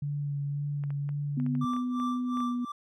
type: tone with vibrato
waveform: sine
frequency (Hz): 143.5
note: D3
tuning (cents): -40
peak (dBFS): -29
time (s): 0.02-1.65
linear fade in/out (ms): 5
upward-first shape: sine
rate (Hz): 1.9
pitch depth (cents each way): 18
type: clicks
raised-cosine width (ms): 0.5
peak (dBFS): -33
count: 11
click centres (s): 0.838 / 0.905 / 1.091 / 1.4 / 1.464 / 1.552 / 1.735 / 1.765 / 2 / 2.372 / 2.404
type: tone with pitch glide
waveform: sine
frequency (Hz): 249 to 244.4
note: B3 to B3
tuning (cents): +14 to -18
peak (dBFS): -28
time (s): 1.37-2.65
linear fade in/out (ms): 5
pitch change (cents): -32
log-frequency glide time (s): 2.39-2.44
type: tone with tremolo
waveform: triangle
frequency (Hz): 1173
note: D6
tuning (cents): -2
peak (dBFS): -29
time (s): 1.61-2.72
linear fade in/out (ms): 5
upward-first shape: sine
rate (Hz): 2.8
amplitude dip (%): 90
effects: none